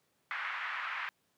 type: band-pass noise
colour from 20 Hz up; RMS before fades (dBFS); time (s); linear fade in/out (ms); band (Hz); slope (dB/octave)
white; -38; 0.31-1.09; 0; 1100 to 2100; 24
effects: pink hiss -75 dBFS RMS until 1.37 s + high-pass 150 Hz 12 dB/octave